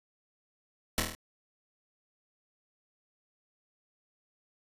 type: noise with echo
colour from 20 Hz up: pink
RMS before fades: -27 dBFS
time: 0.98-1 s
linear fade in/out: 0 ms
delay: 25 ms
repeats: 6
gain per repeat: -3 dB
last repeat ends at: 1.15 s
effects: resampled to 32000 Hz